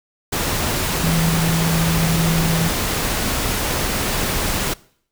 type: tone in noise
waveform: sine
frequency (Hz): 164.2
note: E3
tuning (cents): -6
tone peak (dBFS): -17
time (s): 1.03-2.69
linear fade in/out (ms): 10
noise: pink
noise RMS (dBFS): -21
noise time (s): 0.32-4.74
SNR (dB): +1
effects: noise-tail reverb RT60 0.6 s tail -22 dB re dry